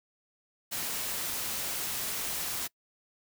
white noise, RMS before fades -34 dBFS, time 0.71-2.68 s, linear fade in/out 20 ms, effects noise-tail reverb RT60 0.1 s tail -24 dB re dry

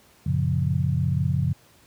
sine chord, Gb major seventh, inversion none, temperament equal, 92.5 / 116.54 / 138.59 / 174.61 Hz, Gb2 / Bb2 / Db3 / F3, 0 / 0 / 0 / 0 cents, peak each -25 / -29 / -23 / -28 dBFS, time 0.26-1.53 s, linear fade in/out 5 ms, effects pink hiss -56 dBFS RMS until 1.86 s + high-pass 60 Hz 12 dB/octave

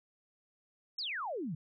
sine exponential sweep, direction down, 5520 to 138.9 Hz, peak -35 dBFS, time 0.98-1.55 s, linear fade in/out 5 ms, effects none

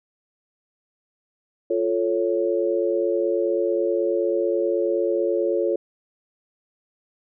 sine chord, F augmented, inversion none, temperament equal with one note detuned, 349.2 / 438.5 / 554.4 Hz, F4 / A4 / C#5, 0 / -6 / 0 cents, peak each -23 / -24 / -24 dBFS, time 1.7-5.76 s, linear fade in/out 5 ms, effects none

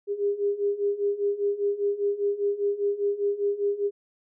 sine beating tone pair, 402.5 / 407.5 Hz, G4 / G#4, +46 / -33 cents, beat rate 5 Hz, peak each -28 / -25 dBFS, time 0.07-3.91 s, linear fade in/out 50 ms, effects none

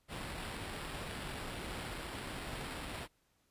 pink noise with sample-and-hold, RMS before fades -43 dBFS, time 0.08-3.08 s, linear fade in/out 50 ms, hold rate 6300 Hz, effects pink hiss -75 dBFS RMS until 3.5 s + resampled to 32000 Hz

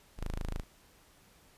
sawtooth tone, 26.9 Hz, A0, 38 cents flat, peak -30 dBFS, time 0.17-0.64 s, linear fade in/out 50 ms, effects pink hiss -62 dBFS RMS until 1.57 s + resampled to 32000 Hz

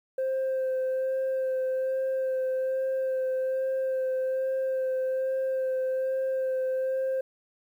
sine tone with vibrato, 523.3 Hz, C5, in tune, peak -23 dBFS, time 0.18-7.21 s, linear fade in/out 5 ms, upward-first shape sine, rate 1.2 Hz, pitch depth 14 cents each way, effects tanh soft clip ceiling -24 dBFS + 10-bit

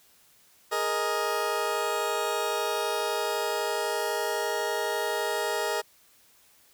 20% pulse chord, Ab suspended second, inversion none, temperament just, 415.3 / 467.2 / 623 Hz, Ab4 / Bb4 / Eb5, 0 / +4 / +2 cents, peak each -26 dBFS, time 0.71-5.82 s, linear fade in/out 20 ms, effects white hiss -60 dBFS RMS until 6.73 s

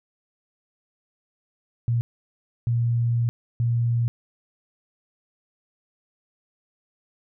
sine tone bursts at uneven times, 118.1 Hz, A#2, 23 cents sharp, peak -19 dBFS, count 3, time 1.88-2.01 / 2.67-3.29 / 3.6-4.08 s, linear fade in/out 0 ms, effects none

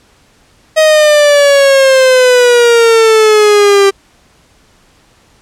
45% pulse exponential sweep, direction down, 632 to 392 Hz, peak -4 dBFS, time 0.76-3.91 s, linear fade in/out 20 ms, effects pink hiss -48 dBFS RMS until 5.41 s + low-pass 9000 Hz 12 dB/octave

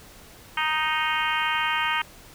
harmonic tone, 311.1 Hz, D#4, in tune, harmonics 3 / 4 / 5 / 6 / 7 / 8 / 9 / 10, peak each -28 / -29 / -30 / -31 / -31 / -32 / -33 / -33 dBFS, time 0.57-2.02 s, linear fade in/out 5 ms, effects pink hiss -48 dBFS RMS until 2.34 s

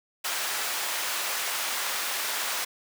pink high-pass noise, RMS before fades -30 dBFS, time 0.24-2.65 s, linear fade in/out 10 ms, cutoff 960 Hz, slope 12 dB/octave, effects none

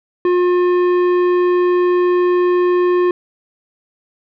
sine tone with tanh clipping, 357.2 Hz, F4, 39 cents sharp, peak -13 dBFS, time 0.25-3.11 s, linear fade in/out 2 ms, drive 12 dB, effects none

